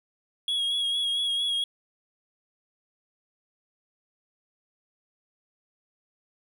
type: tone with vibrato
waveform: triangle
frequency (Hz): 3316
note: G#7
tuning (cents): -3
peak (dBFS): -23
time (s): 0.48-1.64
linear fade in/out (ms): 2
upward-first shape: sine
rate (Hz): 4.4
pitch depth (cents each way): 31
effects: none